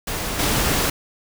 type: noise with level steps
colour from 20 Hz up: pink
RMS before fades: -26 / -20 dBFS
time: 0.07-0.9 s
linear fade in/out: 5 ms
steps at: 0.39 s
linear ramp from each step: 2 ms
effects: none